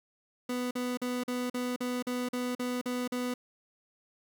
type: tone bursts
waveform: 30% pulse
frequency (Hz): 248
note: B3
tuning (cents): +7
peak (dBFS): -28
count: 11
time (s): 0.49-3.34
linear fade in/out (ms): 5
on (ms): 220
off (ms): 43
effects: none